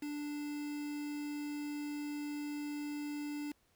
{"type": "tone with quantisation", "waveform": "triangle", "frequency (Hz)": 293.7, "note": "D4", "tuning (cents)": 0, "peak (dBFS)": -36, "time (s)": [0.02, 3.52], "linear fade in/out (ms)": 5, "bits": 8, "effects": ["pink hiss -73 dBFS RMS until 3.75 s"]}